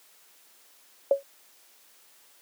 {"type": "tone with exponential decay", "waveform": "sine", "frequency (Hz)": 554.4, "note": "C#5", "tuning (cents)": 0, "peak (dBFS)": -13, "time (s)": [1.11, 1.23], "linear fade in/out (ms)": 2, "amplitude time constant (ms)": 25, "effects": ["white hiss -58 dBFS RMS until 2.41 s", "high-pass 300 Hz 12 dB/octave"]}